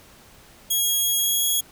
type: tone with pitch glide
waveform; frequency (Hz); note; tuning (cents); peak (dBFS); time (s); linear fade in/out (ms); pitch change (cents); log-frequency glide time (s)
5% pulse; 3301 to 3328; G#7 to G#7; -11 to +3; -12; 0.7-1.61; 10; +14; 1.17-1.48
effects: pink hiss -50 dBFS RMS until 1.71 s